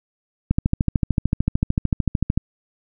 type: click train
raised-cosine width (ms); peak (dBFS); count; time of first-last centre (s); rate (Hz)
5; -5; 26; 0.51-2.376; 13.4
effects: none